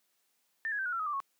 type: tone with pitch steps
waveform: sine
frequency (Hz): 1788 / 1668.3 / 1556.5 / 1452.3 / 1355.1 / 1264.3 / 1179.6 / 1100.6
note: A6 / G#6 / G6 / F#6 / E6 / D#6 / D6 / C#6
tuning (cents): +27 / +7 / -13 / -33 / +47 / +27 / +7 / -13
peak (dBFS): -31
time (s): 0.65-1.202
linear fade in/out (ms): 0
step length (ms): 69
effects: white hiss -75 dBFS RMS until 1.39 s + high-pass 200 Hz 12 dB/octave